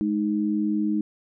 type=tone pair together; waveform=sine; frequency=210.6 / 311.1 Hz; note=G#3 / D#4; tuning=+24 / 0 cents; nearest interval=perfect fifth; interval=676 cents; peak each=-24 / -24 dBFS; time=0.01-1.01 s; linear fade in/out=0 ms; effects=none